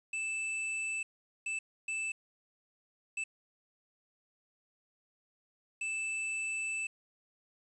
square tone bursts at uneven times, 2637 Hz, E7, in tune, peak -34 dBFS, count 5, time 0.13-1.03 / 1.46-1.59 / 1.88-2.12 / 3.17-3.24 / 5.81-6.87 s, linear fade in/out 5 ms, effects resampled to 24000 Hz + 10-bit

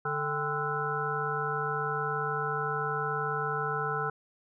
harmonic tone with a mistuned harmonic, 146.83 Hz, D3, in tune, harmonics 1 / 3 / 5 / 7 / 9 / 10, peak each -37 / -35 / -37 / -38 / -33 / -36 dBFS, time 0.05-4.1 s, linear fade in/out 5 ms, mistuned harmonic 5, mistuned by +120 cents, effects none

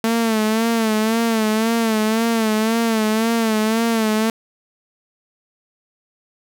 sawtooth tone with vibrato, 222.9 Hz, A3, 23 cents sharp, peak -12 dBFS, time 0.04-4.3 s, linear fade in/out 2 ms, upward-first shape sine, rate 1.9 Hz, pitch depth 64 cents each way, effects none

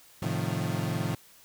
35% pulse chord, F dominant seventh, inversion first, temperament equal with one note detuned, 110 / 132.87 / 155.56 / 174.61 Hz, A2 / C3 / Eb3 / F3, 0 / +27 / 0 / 0 cents, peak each -32 dBFS, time 0.22-1.15 s, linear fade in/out 5 ms, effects white hiss -56 dBFS RMS until 1.44 s

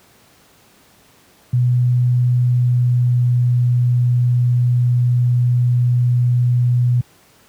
sine tone with pitch glide, 123.47 to 122.62 Hz, B2 to B2, 0 to -12 cents, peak -11 dBFS, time 1.53-7.01 s, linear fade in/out 5 ms, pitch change -12 cents, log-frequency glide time 2.32-3.38 s, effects pink hiss -51 dBFS RMS until 7.48 s + high-pass 80 Hz 12 dB/octave

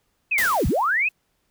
sine linear two-way sweep, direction down then up, 2637 to 36.91 to 2637 Hz, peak -18 dBFS, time 0.31-1.09 s, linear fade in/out 10 ms, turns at 0.67 s
white noise with exponential decay, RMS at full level -25 dBFS, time 0.38-1.12 s, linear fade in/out 2 ms, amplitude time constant 160 ms
effects pink hiss -70 dBFS RMS until 1.5 s

